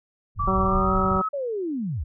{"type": "low-pass noise", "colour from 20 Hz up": "pink", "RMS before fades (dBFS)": -28, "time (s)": [0.35, 1.22], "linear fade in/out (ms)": 50, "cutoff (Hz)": 120, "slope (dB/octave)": 24}
{"type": "tone with pitch glide", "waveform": "sine", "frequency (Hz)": [1157, 1283.8], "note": ["D6", "E6"], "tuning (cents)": [-26, -46], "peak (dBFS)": -23, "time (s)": [0.39, 1.29], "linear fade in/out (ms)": 10, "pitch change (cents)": 180, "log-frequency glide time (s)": [0.64, 0.96]}
{"type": "harmonic tone", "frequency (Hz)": 190, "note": "F#3", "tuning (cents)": 46, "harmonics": [1, 2, 3, 4, 5, 6, 7], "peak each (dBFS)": [-25, -28, -30, -31, -32, -33, -33], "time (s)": [0.47, 1.22], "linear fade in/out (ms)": 10}
{"type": "linear sweep", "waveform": "sine", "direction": "down", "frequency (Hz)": [585, 55.6], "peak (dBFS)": -25, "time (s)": [1.33, 2.04], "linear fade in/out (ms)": 10}
{"effects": []}